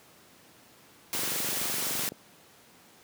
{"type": "noise", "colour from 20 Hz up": "white", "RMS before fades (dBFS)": -31, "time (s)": [1.13, 2.09], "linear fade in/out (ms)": 0}
{"type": "click train", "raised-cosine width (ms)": 2, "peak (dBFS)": -25, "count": 24, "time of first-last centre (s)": [1.15, 2.12], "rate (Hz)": 23.7}
{"effects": ["pink hiss -56 dBFS RMS until 3.03 s", "high-pass 150 Hz 12 dB/octave"]}